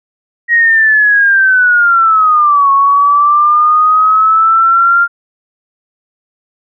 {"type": "linear two-way sweep", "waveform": "sine", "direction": "down then up", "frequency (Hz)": [1895, 1100, 1400], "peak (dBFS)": -5, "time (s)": [0.48, 5.08], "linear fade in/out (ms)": 50, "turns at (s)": 2.71, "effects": []}